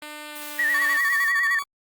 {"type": "tone with pitch glide", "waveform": "5% pulse", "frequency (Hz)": [300, 294], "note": ["D4", "D4"], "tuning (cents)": [37, 2], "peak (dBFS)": -24, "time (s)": [0.02, 0.97], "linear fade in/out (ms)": 2, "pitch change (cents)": -35, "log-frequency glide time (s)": [0.23, 0.76]}
{"type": "noise", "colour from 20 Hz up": "blue", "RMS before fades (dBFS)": -38, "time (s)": [0.35, 1.29], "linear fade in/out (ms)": 10}
{"type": "tone with vibrato", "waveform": "sine", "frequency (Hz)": 1857, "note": "A#6", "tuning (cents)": -7, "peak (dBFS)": -19, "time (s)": [0.59, 1.59], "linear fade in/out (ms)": 2, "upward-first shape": "sine", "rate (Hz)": 9.9, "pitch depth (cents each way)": 79}
{"type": "tone with tremolo", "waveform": "40% pulse", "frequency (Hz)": 1132, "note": "C#6", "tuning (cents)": 36, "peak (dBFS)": -26, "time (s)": [0.74, 1.64], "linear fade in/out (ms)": 5, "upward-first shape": "square", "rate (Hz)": 13, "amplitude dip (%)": 65}
{"effects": ["Opus 32 kbps"]}